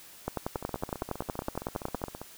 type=two click trains; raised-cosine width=1 ms; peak=-24 / -16 dBFS; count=26 / 20; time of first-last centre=0.56-2.216 / 0.28-2.039 s; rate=15.1 / 10.8 Hz; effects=white hiss -51 dBFS RMS until 2.37 s